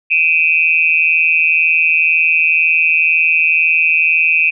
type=tone with amplitude modulation; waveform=sine; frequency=2512 Hz; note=D#7; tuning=16 cents sharp; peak=-5 dBFS; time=0.1-4.51 s; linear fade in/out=20 ms; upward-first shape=sine; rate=162 Hz; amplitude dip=100%; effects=none